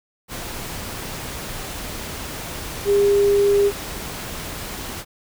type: tone in noise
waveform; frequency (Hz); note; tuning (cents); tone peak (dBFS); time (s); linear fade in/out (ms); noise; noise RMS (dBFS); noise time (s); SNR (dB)
sine; 403.4; G4; +50; -13; 2.85-3.72; 50; pink; -31; 0.28-5.05; +15
effects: none